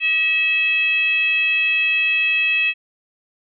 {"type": "tone with frequency modulation", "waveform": "sine", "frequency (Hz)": 2589, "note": "E7", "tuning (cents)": -32, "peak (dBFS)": -15, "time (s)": [0, 2.74], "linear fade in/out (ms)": 50, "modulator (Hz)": 671, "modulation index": 0.51, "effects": []}